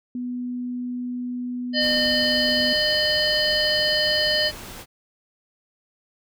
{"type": "tone", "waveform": "sine", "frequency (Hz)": 246.9, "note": "B3", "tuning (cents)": 0, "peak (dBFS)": -26, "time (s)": [0.15, 2.73], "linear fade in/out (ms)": 2}
{"type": "harmonic tone", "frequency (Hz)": 608, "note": "D#5", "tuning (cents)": -40, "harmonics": [1, 3, 5, 7, 8], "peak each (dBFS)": [-25, -25, -25, -25, -25], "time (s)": [1.73, 4.52], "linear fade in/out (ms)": 50}
{"type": "noise", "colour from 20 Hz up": "pink", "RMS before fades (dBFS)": -38, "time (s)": [1.79, 4.86], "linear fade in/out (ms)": 50}
{"effects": []}